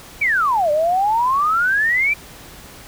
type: exponential two-way sweep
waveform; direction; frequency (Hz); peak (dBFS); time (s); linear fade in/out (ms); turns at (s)
sine; down then up; 2384 to 583 to 2384; -14; 0.21-2.14; 10; 0.71
effects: pink hiss -40 dBFS RMS until 2.87 s